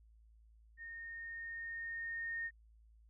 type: tone with level ramp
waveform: sine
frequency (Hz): 1840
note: A#6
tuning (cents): -23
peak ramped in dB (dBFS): -46 to -37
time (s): 0.77-2.51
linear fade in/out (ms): 50
effects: added 55 Hz sine -61 dBFS peak until 3.09 s